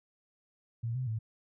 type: tone with pitch steps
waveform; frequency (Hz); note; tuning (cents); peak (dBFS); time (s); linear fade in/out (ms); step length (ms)
sine; 115.9 / 128.3 / 110.8; A#2 / C3 / A2; -10 / -34 / +13; -31; 0.83-1.19; 10; 120
effects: none